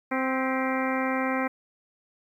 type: harmonic tone with a mistuned harmonic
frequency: 261.6 Hz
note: C4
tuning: in tune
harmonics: 1 / 2 / 3 / 4 / 5 / 6 / 7 / 8 / 9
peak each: -28 / -31 / -33 / -34 / -35 / -36 / -36 / -37 / -38 dBFS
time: 0.11-1.48 s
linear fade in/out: 10 ms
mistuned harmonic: 7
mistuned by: +72 cents
effects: 10-bit